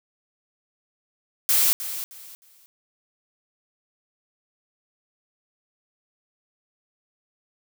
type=noise with echo; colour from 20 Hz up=blue; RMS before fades=-19 dBFS; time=1.49-1.73 s; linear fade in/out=0 ms; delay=310 ms; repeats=3; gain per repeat=-12 dB; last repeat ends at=2.66 s; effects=none